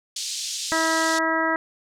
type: band-pass noise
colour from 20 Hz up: pink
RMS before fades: -30 dBFS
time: 0.16-1.19 s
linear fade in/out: 5 ms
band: 3700 to 7900 Hz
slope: 24 dB/octave
type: harmonic tone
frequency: 323.3 Hz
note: E4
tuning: 34 cents flat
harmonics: 1 / 2 / 3 / 4 / 5 / 6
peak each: -27 / -27 / -27 / -27 / -27 / -27 dBFS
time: 0.72-1.56 s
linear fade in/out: 0 ms
effects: none